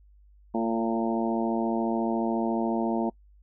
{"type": "harmonic tone with a mistuned harmonic", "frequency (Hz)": 114.2, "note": "A#2", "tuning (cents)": -35, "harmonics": [2, 3, 4, 5, 6, 7, 8], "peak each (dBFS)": [-27, -30, -36, -36, -33, -38, -35], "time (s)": [0.54, 3.1], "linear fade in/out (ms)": 10, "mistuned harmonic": 4, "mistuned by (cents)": -22, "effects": ["noise-tail reverb RT60 0.1 s tail -26 dB re dry", "added 50 Hz sine -53 dBFS peak until 3.42 s"]}